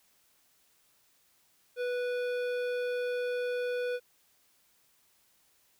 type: tone with hard clipping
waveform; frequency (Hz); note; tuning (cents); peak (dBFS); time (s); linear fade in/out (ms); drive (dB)
triangle; 492.2; B4; -6; -32; 1.76-4; 50; 17
effects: white hiss -68 dBFS RMS until 5.79 s